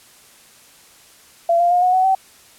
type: tone with pitch steps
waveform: sine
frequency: 680 / 696.3 / 713 / 730.1 / 747.6 / 765.5 Hz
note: F5 / F5 / F5 / F#5 / F#5 / G5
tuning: -46 / -5 / +36 / -23 / +18 / -41 cents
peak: -12 dBFS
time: 1.49-2.15 s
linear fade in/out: 5 ms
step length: 110 ms
effects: white hiss -48 dBFS RMS until 2.58 s + low-pass 12000 Hz 12 dB/octave